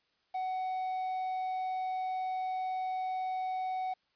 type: tone with quantisation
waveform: triangle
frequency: 747 Hz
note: F#5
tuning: 16 cents sharp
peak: -30 dBFS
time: 0.34-3.94 s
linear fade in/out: 10 ms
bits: 9
effects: white hiss -74 dBFS RMS until 4.15 s + resampled to 11025 Hz